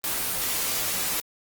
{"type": "noise with comb filter", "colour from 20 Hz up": "white", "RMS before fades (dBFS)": -27, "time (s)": [0.04, 1.2], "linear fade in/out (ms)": 0, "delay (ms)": 14, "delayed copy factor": -0.65, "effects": ["Opus 24 kbps"]}